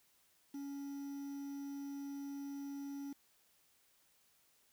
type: tone with quantisation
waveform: triangle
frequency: 280 Hz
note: C#4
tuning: 18 cents sharp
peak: -40 dBFS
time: 0.54-3.13 s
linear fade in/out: 5 ms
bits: 10
effects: white hiss -72 dBFS RMS until 4.72 s